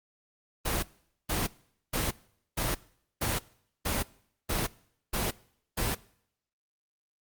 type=noise bursts; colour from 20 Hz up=pink; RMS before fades=-29 dBFS; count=9; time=0.65-5.95 s; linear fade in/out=10 ms; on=180 ms; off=460 ms; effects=noise-tail reverb RT60 0.7 s tail -22 dB re dry + Opus 24 kbps